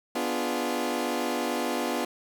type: chord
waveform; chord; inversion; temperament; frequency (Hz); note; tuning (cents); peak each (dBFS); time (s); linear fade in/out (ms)
20% pulse; B diminished seventh; none; equal; 246.9 / 293.7 / 349.2 / 415.3; B3 / D4 / F4 / Ab4; 0 / 0 / 0 / 0; -26 / -28 / -27 / -31; 0.15-2.05; 5
effects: none